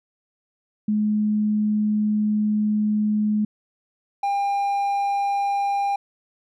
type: tone pair in turn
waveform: sine / triangle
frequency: 211.6 / 801.2 Hz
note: G#3 / G5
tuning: +33 / +38 cents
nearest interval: octave + major seventh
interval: 2305 cents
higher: second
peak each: -18 dBFS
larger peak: neither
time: 0.88-3.45 / 4.23-5.96 s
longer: first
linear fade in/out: 5 ms
effects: none